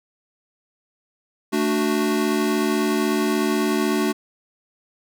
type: chord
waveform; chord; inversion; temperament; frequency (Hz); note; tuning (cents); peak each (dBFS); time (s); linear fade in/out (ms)
square; D major; second; equal; 220 / 293.7 / 370; A3 / D4 / F#4; 0 / 0 / 0; -24; 1.52-4.13; 20
effects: none